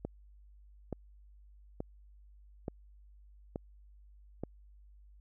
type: click train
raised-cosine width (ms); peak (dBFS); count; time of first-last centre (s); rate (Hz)
2; -23; 6; 0.05-4.436; 1.14
effects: added 50 Hz sine -55 dBFS peak until 5.2 s